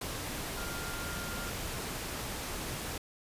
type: tone in noise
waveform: sine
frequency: 1400 Hz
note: F6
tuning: 4 cents sharp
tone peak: -43 dBFS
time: 0.57-1.5 s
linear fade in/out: 5 ms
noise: pink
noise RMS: -38 dBFS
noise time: 0.01-2.98 s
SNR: -8 dB
effects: resampled to 32000 Hz